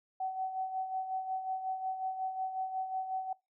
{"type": "tone with tremolo", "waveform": "sine", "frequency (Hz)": 756, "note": "F#5", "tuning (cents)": 37, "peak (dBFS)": -31, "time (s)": [0.2, 3.33], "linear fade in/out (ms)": 5, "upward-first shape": "sine", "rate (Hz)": 5.5, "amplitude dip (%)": 60, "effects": ["noise-tail reverb RT60 0.2 s tail -22 dB re dry"]}